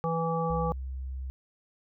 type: harmonic tone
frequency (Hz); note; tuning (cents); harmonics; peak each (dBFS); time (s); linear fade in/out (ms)
164.9; E3; +1; 1 / 3 / 5 / 7; -30 / -31 / -33 / -34; 0.04-0.72; 0
type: tone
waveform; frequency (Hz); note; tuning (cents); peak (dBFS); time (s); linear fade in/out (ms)
sine; 65.41; C2; 0; -33; 0.5-1.3; 0
effects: none